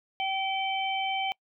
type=harmonic tone; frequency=772 Hz; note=G5; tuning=27 cents flat; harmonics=1 / 3 / 4; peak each=-29 / -33 / -33 dBFS; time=0.2-1.32 s; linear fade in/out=0 ms; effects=noise-tail reverb RT60 0.1 s tail -26 dB re dry